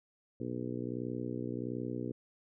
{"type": "harmonic tone", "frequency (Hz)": 61.4, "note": "B1", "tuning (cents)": -9, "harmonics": [2, 3, 4, 5, 6, 7, 8], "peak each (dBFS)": [-42, -47, -40, -41, -44, -44, -47], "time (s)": [0.4, 2.12], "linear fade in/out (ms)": 5, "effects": []}